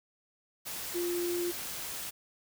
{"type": "tone in noise", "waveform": "sine", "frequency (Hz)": 349.2, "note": "F4", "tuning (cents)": 0, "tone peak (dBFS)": -30, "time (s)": [0.94, 1.52], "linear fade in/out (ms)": 20, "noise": "white", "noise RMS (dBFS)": -39, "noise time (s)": [0.65, 2.11], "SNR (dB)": 6, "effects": []}